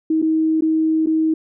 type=tone with dropouts; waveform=sine; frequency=317.5 Hz; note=D#4; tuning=35 cents sharp; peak=-14 dBFS; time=0.1-1.34 s; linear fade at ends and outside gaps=5 ms; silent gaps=0.218-0.224 / 0.609-0.621 / 1.061-1.069 s; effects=none